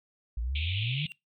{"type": "exponential sweep", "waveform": "sine", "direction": "up", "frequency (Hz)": [53.5, 158.4], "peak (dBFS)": -29, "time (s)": [0.37, 1.06], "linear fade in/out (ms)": 5}
{"type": "band-pass noise", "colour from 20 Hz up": "pink", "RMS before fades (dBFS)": -36, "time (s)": [0.55, 1.07], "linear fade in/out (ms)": 5, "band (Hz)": [2300, 3700], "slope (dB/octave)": 96}
{"type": "tone with exponential growth", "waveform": "triangle", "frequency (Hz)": 2759, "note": "F7", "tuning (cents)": -22, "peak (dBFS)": -34, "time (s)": [1.04, 1.12], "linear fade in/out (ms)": 0, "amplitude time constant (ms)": 16}
{"effects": ["noise-tail reverb RT60 0.2 s tail -22 dB re dry"]}